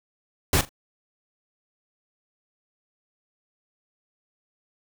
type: noise with echo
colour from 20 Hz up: pink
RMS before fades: -20 dBFS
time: 0.53-0.61 s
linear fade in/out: 2 ms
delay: 41 ms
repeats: 2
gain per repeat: -15 dB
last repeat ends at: 0.692 s
effects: none